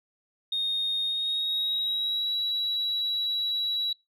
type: tone with pitch glide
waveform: sine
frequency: 3700 to 3904 Hz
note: A#7 to B7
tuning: -14 to -21 cents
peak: -24 dBFS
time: 0.52-3.93 s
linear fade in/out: 5 ms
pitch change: +93 cents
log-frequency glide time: 1.05-2.32 s
effects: noise-tail reverb RT60 0.2 s tail -21 dB re dry + tanh soft clip ceiling -22 dBFS